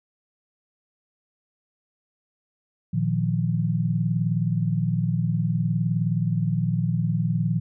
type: chord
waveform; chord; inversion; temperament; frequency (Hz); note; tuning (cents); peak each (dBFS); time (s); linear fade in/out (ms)
sine; Bb suspended fourth; none; just; 116.54 / 155.39 / 174.81; Bb2 / Eb3 / F3; 0 / -2 / +2; -25; 2.93-7.6; 10
effects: none